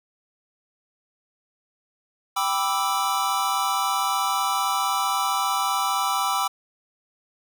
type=chord; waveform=square; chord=E minor seventh; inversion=first; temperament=equal; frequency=784 / 987.8 / 1174.7 / 1318.5 Hz; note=G5 / B5 / D6 / E6; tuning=0 / 0 / 0 / 0 cents; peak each=-28 dBFS; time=2.36-6.48 s; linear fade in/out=10 ms; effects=none